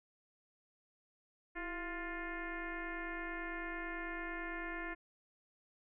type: tone with frequency modulation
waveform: sine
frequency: 1046.5 Hz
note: C6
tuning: in tune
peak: -39 dBFS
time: 1.55-4.95 s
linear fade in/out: 20 ms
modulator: 357 Hz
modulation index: 3.1
effects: none